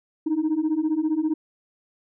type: beating tone pair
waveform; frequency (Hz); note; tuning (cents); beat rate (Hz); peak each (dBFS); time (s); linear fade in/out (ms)
sine; 302.9 / 317.9; D#4 / D#4; -46 / +37; 15; -23 / -21; 0.26-1.34; 10
effects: tanh soft clip ceiling -17 dBFS